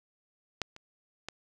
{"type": "clicks", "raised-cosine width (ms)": 0.2, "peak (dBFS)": [-13, -30, -20], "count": 3, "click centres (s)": [0.617, 0.764, 1.286], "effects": []}